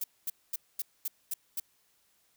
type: noise bursts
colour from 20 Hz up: violet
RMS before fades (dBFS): -33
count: 7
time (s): 0.01-1.6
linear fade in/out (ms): 5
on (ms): 30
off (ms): 230
effects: white hiss -70 dBFS RMS until 2.36 s